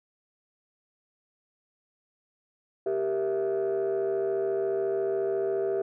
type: chord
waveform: sine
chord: E diminished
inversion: first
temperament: equal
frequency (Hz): 392 / 466.2 / 659.3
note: G4 / Bb4 / E5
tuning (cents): 0 / 0 / 0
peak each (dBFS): -25 / -31 / -31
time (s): 2.86-5.82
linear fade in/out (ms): 5
effects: tanh soft clip ceiling -21 dBFS